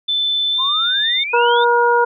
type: tone with pitch glide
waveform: sine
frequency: 3523 to 3605 Hz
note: A7 to A7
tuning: +1 to +41 cents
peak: -15 dBFS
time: 0.08-1.24 s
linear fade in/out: 10 ms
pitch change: +40 cents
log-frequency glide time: 0.51-0.63 s
type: exponential sweep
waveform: sine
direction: up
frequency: 1000 to 3729 Hz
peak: -21 dBFS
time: 0.58-1.65 s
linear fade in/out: 20 ms
type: harmonic tone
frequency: 477.1 Hz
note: A#4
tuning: 40 cents sharp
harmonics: 1 / 2 / 3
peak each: -15 / -14 / -18 dBFS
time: 1.33-2.05 s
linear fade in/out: 10 ms
effects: none